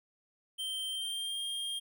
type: tone with pitch glide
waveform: square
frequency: 3134 to 3215 Hz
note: G7 to G7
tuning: -1 to +43 cents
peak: -35 dBFS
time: 0.58-1.8 s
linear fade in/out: 20 ms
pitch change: +44 cents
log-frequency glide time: 0.89-1.41 s
effects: none